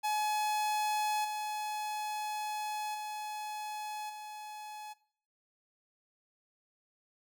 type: tone with level steps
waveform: 45% pulse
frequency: 848 Hz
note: G#5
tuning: 36 cents sharp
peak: -30 / -35 / -38 / -43 dBFS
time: 0.03-4.94 s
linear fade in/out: 20 ms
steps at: 1.24 / 2.94 / 4.09 s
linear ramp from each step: 10 ms
effects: noise-tail reverb RT60 0.6 s tail -20 dB re dry